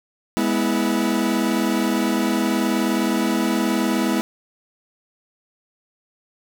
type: chord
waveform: 40% pulse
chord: E major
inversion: first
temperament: equal with one note detuned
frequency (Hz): 207.7 / 246.9 / 325.8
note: G#3 / B3 / E4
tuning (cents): 0 / 0 / -20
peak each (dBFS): -22 / -22 / -22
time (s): 0.37-4.21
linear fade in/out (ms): 0
effects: none